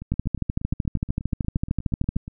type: two click trains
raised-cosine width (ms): 5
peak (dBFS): -22 / -10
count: 20 / 28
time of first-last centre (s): 0.02-2.279 / 0.12-2.165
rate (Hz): 8.41 / 13.2
effects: none